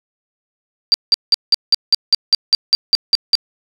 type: tone bursts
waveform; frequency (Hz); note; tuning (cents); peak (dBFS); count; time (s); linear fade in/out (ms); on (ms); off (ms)
sine; 4699; D8; 0; -7; 13; 0.92-3.353; 0; 21; 180
effects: none